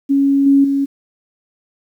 sine tone with level steps, 277.2 Hz, C#4, in tune, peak -10 / -7 / -13 dBFS, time 0.09-0.86 s, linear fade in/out 20 ms, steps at 0.46 / 0.64 s, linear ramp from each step 5 ms, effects 8-bit

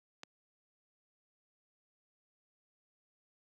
click, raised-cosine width 0.2 ms, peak -27 dBFS, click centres 0.234 s, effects high-pass 200 Hz 12 dB/octave

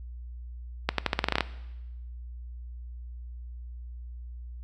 accelerating click train, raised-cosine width 0.3 ms, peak -7 dBFS, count 11, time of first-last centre 0.89-1.407 s, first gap 93 ms, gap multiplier 0.86, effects noise-tail reverb RT60 1.0 s tail -17 dB re dry + added 60 Hz sine -38 dBFS peak until 4.63 s

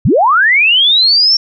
sine linear sweep, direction up, 74 to 5520 Hz, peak -6 dBFS, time 0.05-1.37 s, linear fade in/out 5 ms, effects none

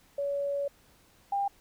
sine tone pair in turn, 565 / 799 Hz, C#5 / G5, +33 / +33 cents, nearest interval tritone, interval 600 cents, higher second, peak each -28 / -26 dBFS, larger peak second, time 0.18-0.68 / 1.32-1.48 s, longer first, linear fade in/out 5 ms, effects pink hiss -62 dBFS RMS until 1.6 s

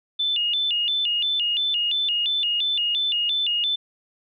sine tone with vibrato, 3176 Hz, G7, 22 cents sharp, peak -20 dBFS, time 0.19-3.76 s, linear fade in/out 10 ms, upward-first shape square, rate 2.9 Hz, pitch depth 180 cents each way, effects none

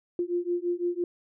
sine beating tone pair, 347.6 / 353.5 Hz, F4 / F4, -8 / +21 cents, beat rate 5.9 Hz, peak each -29 dBFS, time 0.19-1.04 s, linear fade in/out 2 ms, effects none

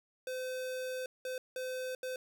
square tone bursts at uneven times, 512 Hz, C5, 38 cents flat, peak -37 dBFS, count 4, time 0.27-1.06 / 1.25-1.38 / 1.56-1.95 / 2.03-2.16 s, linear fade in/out 2 ms, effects none

